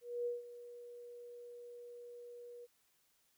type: tone with ADSR envelope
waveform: sine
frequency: 481.3 Hz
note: B4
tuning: 45 cents flat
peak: -34 dBFS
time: 0.01-2.67 s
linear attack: 250 ms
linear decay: 160 ms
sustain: -15 dB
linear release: 30 ms
effects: white hiss -75 dBFS RMS until 3.37 s